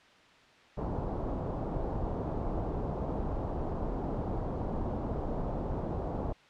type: low-pass noise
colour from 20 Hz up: pink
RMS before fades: -34 dBFS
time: 0.77-6.33 s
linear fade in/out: 10 ms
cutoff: 900 Hz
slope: 24 dB/octave
effects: white hiss -58 dBFS RMS until 6.49 s + low-pass 3000 Hz 12 dB/octave